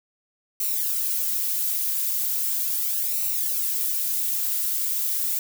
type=noise with flanger; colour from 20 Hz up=violet; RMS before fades=-25 dBFS; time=0.6-5.39 s; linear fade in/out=2 ms; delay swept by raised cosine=0.59 to 3.59 ms; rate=0.38 Hz; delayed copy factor=-0.65; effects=none